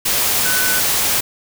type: tone in noise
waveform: sine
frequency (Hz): 1500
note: F#6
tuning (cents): +23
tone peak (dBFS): -20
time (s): 0.45-0.8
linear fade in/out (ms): 10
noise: white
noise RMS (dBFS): -17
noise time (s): 0.05-1.21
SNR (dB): -6
effects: none